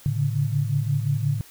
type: tone cluster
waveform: sine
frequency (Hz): 110 / 139.8 / 145.5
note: A2 / C#3 / D3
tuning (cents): 0 / +15 / -16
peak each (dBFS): -25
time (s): 0.06-1.41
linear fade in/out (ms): 0
effects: white hiss -49 dBFS RMS until 1.5 s

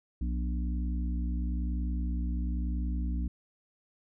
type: harmonic tone with a mistuned harmonic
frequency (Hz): 61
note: B1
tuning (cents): -21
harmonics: 1 / 3 / 4 / 5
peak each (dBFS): -29 / -39 / -41 / -43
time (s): 0.21-3.28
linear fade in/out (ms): 5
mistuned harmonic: 5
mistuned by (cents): -61
effects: none

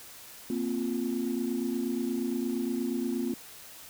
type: chord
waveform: sine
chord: Bb suspended second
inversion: none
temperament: equal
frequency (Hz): 233.1 / 261.6 / 349.2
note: Bb3 / C4 / F4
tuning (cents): 0 / 0 / 0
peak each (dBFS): -31 / -31 / -33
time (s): 0.5-3.34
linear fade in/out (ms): 2
effects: tanh soft clip ceiling -21 dBFS + white hiss -48 dBFS RMS until 3.89 s

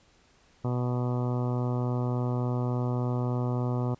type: harmonic tone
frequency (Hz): 123.47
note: B2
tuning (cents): 0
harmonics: 1 / 2 / 3 / 4 / 5 / 6 / 7 / 8 / 9 / 10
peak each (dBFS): -27 / -33 / -37 / -39 / -41 / -43 / -44 / -45 / -46 / -47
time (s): 0.64-3.95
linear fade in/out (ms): 10
effects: pink hiss -62 dBFS RMS until 3.99 s + resampled to 16000 Hz

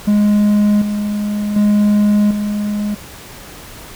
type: tone with tremolo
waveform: triangle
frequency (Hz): 207.7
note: G#3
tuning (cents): 0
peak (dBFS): -7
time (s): 0.07-2.95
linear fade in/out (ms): 10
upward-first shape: square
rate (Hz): 0.67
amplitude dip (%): 55
effects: pink hiss -35 dBFS RMS until 3.95 s

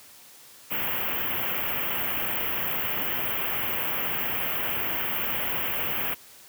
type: band-stop noise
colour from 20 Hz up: white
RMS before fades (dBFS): -28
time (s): 0.7-6.15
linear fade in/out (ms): 20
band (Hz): 3200 to 13000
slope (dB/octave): 96
effects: white hiss -50 dBFS RMS until 6.48 s + high-pass 60 Hz 12 dB/octave

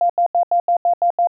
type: tone bursts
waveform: sine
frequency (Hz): 696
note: F5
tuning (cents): -6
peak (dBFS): -12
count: 8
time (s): 0.01-1.272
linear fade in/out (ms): 2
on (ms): 86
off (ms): 82
effects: none

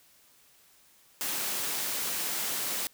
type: high-pass noise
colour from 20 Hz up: white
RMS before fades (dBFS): -32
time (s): 1.21-2.87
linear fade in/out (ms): 0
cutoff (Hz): 150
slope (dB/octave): 12
effects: white hiss -61 dBFS RMS until 2.93 s

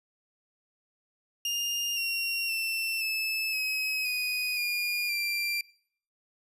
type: tone with pitch steps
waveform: 30% pulse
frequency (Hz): 2817 / 2748 / 2680 / 2615 / 2551 / 2488 / 2427 / 2367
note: F7 / F7 / E7 / E7 / D#7 / D#7 / D#7 / D7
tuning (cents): +14 / -29 / +28 / -15 / +43 / -1 / -44 / +13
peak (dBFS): -25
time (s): 1.45-5.61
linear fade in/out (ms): 2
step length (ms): 520
effects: noise-tail reverb RT60 0.6 s tail -23 dB re dry + resampled to 32000 Hz

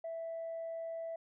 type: tone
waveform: sine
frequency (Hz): 659.3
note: E5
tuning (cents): 0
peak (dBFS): -37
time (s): 0.04-1.16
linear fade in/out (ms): 5
effects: tanh soft clip ceiling -35 dBFS

